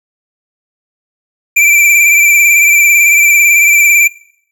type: tone with vibrato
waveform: square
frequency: 2349 Hz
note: D7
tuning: in tune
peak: -5 dBFS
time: 1.56-4.08 s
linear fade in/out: 10 ms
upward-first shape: sine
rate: 18 Hz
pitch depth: 37 cents each way
effects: noise-tail reverb RT60 0.7 s tail -23 dB re dry